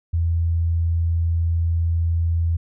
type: tone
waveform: sine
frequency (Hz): 83.6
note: E2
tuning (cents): +25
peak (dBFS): -17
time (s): 0.13-2.57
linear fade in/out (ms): 10
effects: none